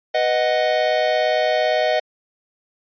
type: chord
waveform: square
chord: B major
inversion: none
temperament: equal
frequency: 493.9 / 622.3 / 740 Hz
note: B4 / D#5 / F#5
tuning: 0 / 0 / 0 cents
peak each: -25 / -19 / -23 dBFS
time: 0.14-2 s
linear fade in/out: 10 ms
effects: resampled to 11025 Hz